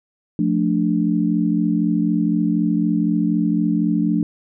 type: chord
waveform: sine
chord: D minor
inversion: first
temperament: just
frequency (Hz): 176.2 / 220.2 / 293.7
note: F3 / A3 / D4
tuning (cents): +16 / +2 / 0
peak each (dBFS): -20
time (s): 0.39-4.23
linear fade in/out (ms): 2
effects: none